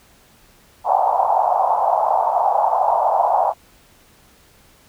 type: band-pass noise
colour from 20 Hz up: pink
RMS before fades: -17 dBFS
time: 0.84-3.54 s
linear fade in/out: 50 ms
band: 670 to 930 Hz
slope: 48 dB/octave
effects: pink hiss -52 dBFS RMS until 4.88 s